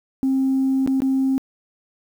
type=tone with dropouts; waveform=sine; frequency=266.2 Hz; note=C4; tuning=30 cents sharp; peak=-15 dBFS; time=0.23-1.38 s; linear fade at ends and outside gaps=0 ms; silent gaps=0.863-0.875 / 1.004-1.02 s; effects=tanh soft clip ceiling -13 dBFS + 8-bit